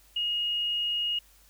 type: tone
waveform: sine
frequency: 2870 Hz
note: F7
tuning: 47 cents sharp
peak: -26 dBFS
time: 0.16-1.19 s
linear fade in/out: 5 ms
effects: added 50 Hz sine -60 dBFS peak until 1.49 s + white hiss -60 dBFS RMS until 1.49 s